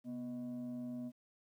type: tone with frequency modulation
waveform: sine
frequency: 244.7 Hz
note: B3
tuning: 16 cents flat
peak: -39 dBFS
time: 0.04-1.12 s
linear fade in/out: 50 ms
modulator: 377 Hz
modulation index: 0.42
effects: tanh soft clip ceiling -36 dBFS + 12-bit